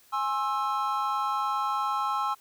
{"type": "chord", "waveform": "triangle", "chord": "Ab augmented", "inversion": "none", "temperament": "equal with one note detuned", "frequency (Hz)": [830.6, 1067.9, 1318.5], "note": ["Ab5", "C6", "E6"], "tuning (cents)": [0, 35, 0], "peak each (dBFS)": [-29, -28, -28], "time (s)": [0.12, 2.35], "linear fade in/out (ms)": 20, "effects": ["white hiss -59 dBFS RMS until 2.4 s"]}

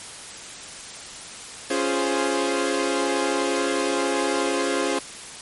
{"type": "chord", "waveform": "sawtooth", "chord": "Db major seventh", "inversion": "none", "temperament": "equal with one note detuned", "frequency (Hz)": [277.2, 347.2, 415.3, 523.3], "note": ["Db4", "F4", "Ab4", "C5"], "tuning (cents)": [0, -10, 0, 0], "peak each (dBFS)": -23, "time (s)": [1.7, 4.99], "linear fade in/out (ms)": 5, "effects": ["white hiss -38 dBFS RMS until 5.41 s", "MP3 48 kbps"]}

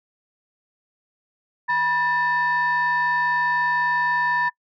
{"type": "tone pair together", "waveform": "sine", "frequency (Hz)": [972.3, 1778], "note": ["B5", "A6"], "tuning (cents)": [-27, 18], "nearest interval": "minor seventh", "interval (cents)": 1045, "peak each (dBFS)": -20, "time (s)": [1.68, 4.5], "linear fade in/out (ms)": 20, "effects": ["noise-tail reverb RT60 0.1 s tail -26 dB re dry", "tanh soft clip ceiling -14 dBFS"]}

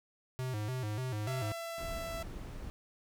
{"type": "tone with vibrato", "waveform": "square", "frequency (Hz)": 116.54, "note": "A#2", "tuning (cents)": 0, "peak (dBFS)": -35, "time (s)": [0.39, 1.52], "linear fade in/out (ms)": 0, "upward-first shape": "square", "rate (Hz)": 3.4, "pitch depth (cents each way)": 170}
{"type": "tone with pitch glide", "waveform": "sawtooth", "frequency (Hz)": [671, 664.8], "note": ["E5", "E5"], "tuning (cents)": [31, 15], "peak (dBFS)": -35, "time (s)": [1.27, 2.23], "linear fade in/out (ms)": 5, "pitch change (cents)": -16, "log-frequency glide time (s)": [1.47, 2.07]}
{"type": "noise", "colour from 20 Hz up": "brown", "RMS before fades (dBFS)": -43, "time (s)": [1.78, 2.7], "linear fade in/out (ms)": 0}
{"effects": []}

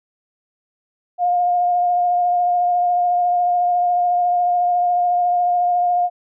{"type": "tone with vibrato", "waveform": "sine", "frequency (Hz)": 710, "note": "F5", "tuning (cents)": 28, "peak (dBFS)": -14, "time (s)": [1.18, 6.1], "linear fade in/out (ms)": 50, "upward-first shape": "triangle", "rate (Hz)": 14, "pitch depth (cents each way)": 19, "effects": []}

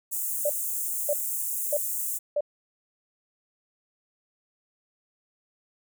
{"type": "high-pass noise", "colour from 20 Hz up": "white", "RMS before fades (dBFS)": -30, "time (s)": [0.11, 2.19], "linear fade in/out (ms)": 20, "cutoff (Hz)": 7000, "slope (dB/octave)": 48}
{"type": "tone bursts", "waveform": "sine", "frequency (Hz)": 587.3, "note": "D5", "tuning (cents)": 0, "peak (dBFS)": -22, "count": 4, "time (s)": [0.45, 2.408], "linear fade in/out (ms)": 5, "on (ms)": 47, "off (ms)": 590}
{"effects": []}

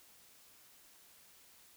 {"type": "silence", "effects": ["white hiss -62 dBFS RMS until 1.76 s"]}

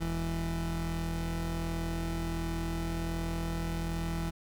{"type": "tone pair together", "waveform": "30% pulse", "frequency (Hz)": [41.42, 165.5], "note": ["E1", "E3"], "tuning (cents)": [9, 7], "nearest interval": "2 octaves", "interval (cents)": 2398, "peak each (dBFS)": [-32, -31], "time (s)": [0, 4.31], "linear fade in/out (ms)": 20, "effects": []}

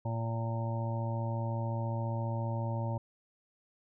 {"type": "harmonic tone", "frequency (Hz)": 114.4, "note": "A#2", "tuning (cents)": -32, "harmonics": [1, 2, 3, 5, 6, 7, 8], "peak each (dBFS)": [-32, -42, -46, -41, -50, -47, -42], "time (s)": [0.05, 2.98], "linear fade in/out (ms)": 5, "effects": []}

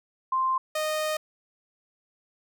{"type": "tone pair in turn", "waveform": ["sine", "sawtooth"], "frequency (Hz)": [1046.5, 618], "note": ["C6", "D#5"], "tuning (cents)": [0, -12], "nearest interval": "major sixth", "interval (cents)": 912, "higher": "first", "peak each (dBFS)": -22, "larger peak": "neither", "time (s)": [[0.32, 0.58], [0.75, 1.17]], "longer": "second", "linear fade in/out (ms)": 5, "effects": []}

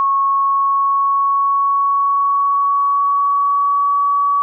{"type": "tone with pitch glide", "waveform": "sine", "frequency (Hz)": [1100, 1135.5], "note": ["C#6", "C#6"], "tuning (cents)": [-14, 41], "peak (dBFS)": -12, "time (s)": [0, 4.42], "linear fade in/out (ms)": 0, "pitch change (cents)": 55, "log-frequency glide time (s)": [0.23, 3.95], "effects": []}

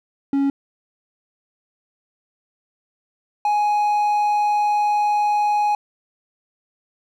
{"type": "tone pair in turn", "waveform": "triangle", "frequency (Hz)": [277.2, 833.5], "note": ["C#4", "G#5"], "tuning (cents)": [0, 6], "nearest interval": "octave + perfect fifth", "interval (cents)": 1906, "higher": "second", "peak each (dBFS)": -14, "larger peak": "neither", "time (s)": [[0.33, 0.5], [3.45, 5.75]], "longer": "second", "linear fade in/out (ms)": 2, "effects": []}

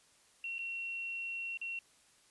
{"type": "tone with dropouts", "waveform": "sine", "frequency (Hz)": 2730, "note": "F7", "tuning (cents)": -40, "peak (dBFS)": -37, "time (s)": [0.44, 1.79], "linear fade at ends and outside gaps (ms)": 2, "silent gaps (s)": [[0.583, 0.59], [1.573, 1.614]], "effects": ["white hiss -66 dBFS RMS until 2.3 s", "resampled to 24000 Hz"]}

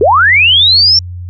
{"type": "linear sweep", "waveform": "sine", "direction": "up", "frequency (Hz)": [364, 5510], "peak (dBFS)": -4, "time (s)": [0.01, 0.99], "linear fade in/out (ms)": 2, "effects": ["added 89 Hz sine -21 dBFS peak until 1.29 s"]}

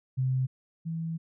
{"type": "tone pair in turn", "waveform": "sine", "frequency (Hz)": [130, 163.79], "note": ["C3", "E3"], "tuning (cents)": [-11, -11], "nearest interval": "major third", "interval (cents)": 400, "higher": "second", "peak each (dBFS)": [-24, -30], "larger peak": "first", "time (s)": [[0.17, 0.47], [0.85, 1.18]], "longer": "second", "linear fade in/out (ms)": 20, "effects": []}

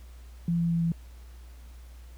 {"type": "tone with pitch steps", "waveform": "sine", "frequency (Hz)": [170, 169.02, 168.05, 167.08], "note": ["F3", "E3", "E3", "E3"], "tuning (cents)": [-46, 44, 34, 24], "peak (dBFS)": -23, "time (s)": [0.48, 0.92], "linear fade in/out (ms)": 2, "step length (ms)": 110, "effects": ["added 60 Hz sine -44 dBFS peak until 2.17 s", "pink hiss -59 dBFS RMS until 2.17 s"]}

